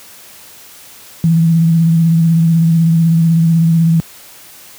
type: tone with vibrato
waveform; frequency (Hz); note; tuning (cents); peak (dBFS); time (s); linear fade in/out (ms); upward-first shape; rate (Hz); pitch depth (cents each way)
sine; 164.81; E3; 0; -7; 1.24-4; 0; triangle; 16; 40
effects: white hiss -38 dBFS RMS until 4.78 s + high-pass 60 Hz 12 dB/octave